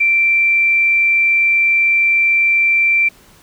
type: tone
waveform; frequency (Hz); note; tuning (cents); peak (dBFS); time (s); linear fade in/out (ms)
sine; 2349; D7; 0; -10; 0-3.09; 10
effects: pink hiss -47 dBFS RMS until 3.42 s